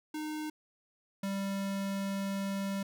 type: tone pair in turn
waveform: square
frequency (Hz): 306.7 / 196.46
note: D#4 / G3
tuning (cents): -25 / +4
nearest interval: minor sixth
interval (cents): 771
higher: first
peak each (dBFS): -36 / -33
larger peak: second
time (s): 0.14-0.5 / 1.23-2.83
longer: second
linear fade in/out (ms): 5
effects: none